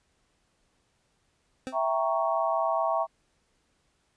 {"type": "tone with exponential decay", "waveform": "25% pulse", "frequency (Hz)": 260, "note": "C4", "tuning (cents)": -11, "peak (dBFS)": -26, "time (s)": [1.67, 1.81], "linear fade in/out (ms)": 0, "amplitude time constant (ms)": 29}
{"type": "chord", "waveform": "sine", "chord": "E diminished seventh", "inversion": "none", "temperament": "equal", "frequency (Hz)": [659.3, 784, 932.3, 1108.7], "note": ["E5", "G5", "Bb5", "Db6"], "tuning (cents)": [0, 0, 0, 0], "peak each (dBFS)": [-27, -31, -31, -30], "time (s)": [1.72, 3.07], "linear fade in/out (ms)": 50}
{"effects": ["pink hiss -71 dBFS RMS until 4.16 s", "resampled to 22050 Hz"]}